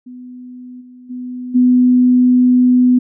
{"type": "tone with level steps", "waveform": "sine", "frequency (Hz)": 249.7, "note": "B3", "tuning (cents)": 19, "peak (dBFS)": [-30, -36, -23, -7], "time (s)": [0.06, 2.99], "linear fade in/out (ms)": 10, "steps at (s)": [0.8, 1.09, 1.54], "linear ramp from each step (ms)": 20, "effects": []}